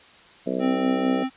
harmonic tone, 64.3 Hz, C2, 30 cents flat, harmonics 3 / 4 / 5 / 6 / 7 / 8 / 9 / 10, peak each -31 / -29 / -32 / -34 / -31 / -31 / -35 / -34 dBFS, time 0.46-1.24 s, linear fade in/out 10 ms
square tone, 262 Hz, C4, 2 cents sharp, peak -23 dBFS, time 0.59-1.3 s, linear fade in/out 50 ms
effects white hiss -50 dBFS RMS until 1.36 s + resampled to 8000 Hz

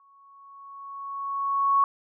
sine tone with exponential growth, 1108.7 Hz, C#6, in tune, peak -16 dBFS, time 0-1.84 s, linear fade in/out 1 ms, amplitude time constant 400 ms, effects none

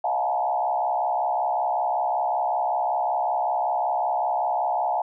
sine tone with frequency modulation, 784 Hz, G5, in tune, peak -21 dBFS, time 0.04-5.02 s, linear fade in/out 5 ms, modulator 65.3 Hz, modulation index 2, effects none

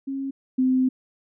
sine tone pair in turn, 271.6 / 258 Hz, C#4 / C4, -35 / -24 cents, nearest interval minor second, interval 89 cents, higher first, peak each -26 / -17 dBFS, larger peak second, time 0.07-0.31 / 0.58-0.89 s, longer second, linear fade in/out 10 ms, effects none

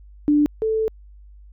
sine tone pair in turn, 295.1 / 440.1 Hz, D4 / A4, +8 / 0 cents, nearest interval perfect fifth, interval 692 cents, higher second, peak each -13 / -18 dBFS, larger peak first, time 0.28-0.46 / 0.62-0.88 s, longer second, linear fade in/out 0 ms, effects added 50 Hz sine -42 dBFS peak until 1.52 s

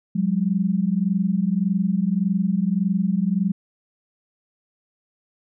sine tone pair together, 180.48 / 202.2 Hz, F#3 / G#3, -43 / -46 cents, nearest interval major second, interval 197 cents, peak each -21 dBFS, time 0.15-3.52 s, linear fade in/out 10 ms, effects none

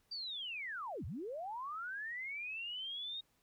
sine linear two-way sweep, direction down then up, 4732 to 65.41 to 3754 Hz, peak -40 dBFS, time 0.11-3.21 s, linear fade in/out 10 ms, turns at 1.05 s, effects pink hiss -75 dBFS RMS until 3.42 s

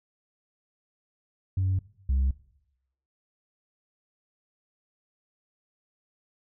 sine tone pair in turn, 94.5 / 66.36 Hz, F#2 / C2, +37 / +25 cents, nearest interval tritone, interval 612 cents, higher first, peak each -21 / -19 dBFS, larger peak second, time 1.57-1.79 / 2.09-2.31 s, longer neither, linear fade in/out 5 ms, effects noise-tail reverb RT60 0.8 s tail -20 dB re dry + tanh soft clip ceiling -20 dBFS

